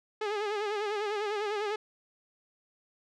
sawtooth tone with vibrato, 417.5 Hz, G#4, 9 cents sharp, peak -26 dBFS, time 0.21-1.76 s, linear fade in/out 5 ms, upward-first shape sine, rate 10 Hz, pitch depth 72 cents each way, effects low-pass 4000 Hz 12 dB/octave

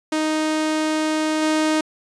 sawtooth tone with level steps, 311.1 Hz, D#4, in tune, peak -15 / -13 dBFS, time 0.12-1.81 s, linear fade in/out 5 ms, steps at 1.42 s, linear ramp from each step 5 ms, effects resampled to 22050 Hz

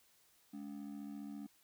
triangle ring-modulated tone, 246.9 Hz, B3, in tune, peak -39 dBFS, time 0.53-1.47 s, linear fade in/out 10 ms, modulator 37.4 Hz, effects white hiss -70 dBFS RMS until 1.63 s

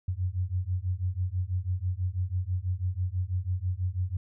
sine beating tone pair, 88.6 / 94.7 Hz, F2 / F#2, +25 / +41 cents, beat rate 6.1 Hz, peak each -30 dBFS, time 0.08-4.17 s, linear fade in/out 5 ms, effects none

